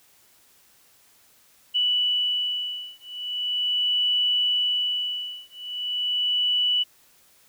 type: beating tone pair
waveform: sine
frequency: 2960 / 2960.4 Hz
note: F#7 / F#7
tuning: 0 / 0 cents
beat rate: 0.4 Hz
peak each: -25 / -25 dBFS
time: 1.74-6.84 s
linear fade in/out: 20 ms
effects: white hiss -58 dBFS RMS until 7.48 s